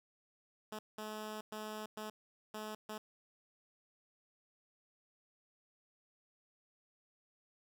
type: tone bursts at uneven times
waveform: 10% pulse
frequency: 214.5 Hz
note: A3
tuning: 44 cents flat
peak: -34 dBFS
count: 6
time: 0.72-0.79 / 0.98-1.41 / 1.52-1.86 / 1.97-2.1 / 2.54-2.75 / 2.89-2.98 s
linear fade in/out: 5 ms
effects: none